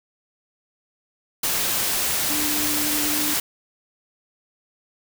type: tone in noise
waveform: sine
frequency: 298.6 Hz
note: D4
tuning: 29 cents sharp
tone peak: -28 dBFS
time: 2.3-3.34 s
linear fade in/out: 5 ms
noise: white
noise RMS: -23 dBFS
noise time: 1.43-3.4 s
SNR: -8 dB
effects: none